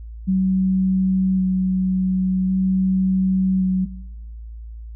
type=tone with vibrato; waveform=sine; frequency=187.6 Hz; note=F#3; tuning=24 cents sharp; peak=-15 dBFS; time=0.27-3.86 s; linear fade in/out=20 ms; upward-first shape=square; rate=0.45 Hz; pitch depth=8 cents each way; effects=noise-tail reverb RT60 1.0 s tail -20 dB re dry + added 56 Hz sine -32 dBFS peak until 4.95 s